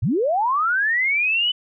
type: linear sweep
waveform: sine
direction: up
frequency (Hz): 80.8 to 3022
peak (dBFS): -17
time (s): 0.02-1.52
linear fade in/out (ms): 10
effects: none